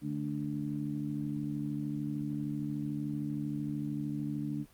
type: harmonic tone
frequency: 73.2 Hz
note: D2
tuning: 5 cents flat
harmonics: 2 / 3 / 4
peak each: -37 / -38 / -36 dBFS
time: 0.01-4.66 s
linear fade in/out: 50 ms
effects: pink hiss -62 dBFS RMS until 4.73 s + Opus 32 kbps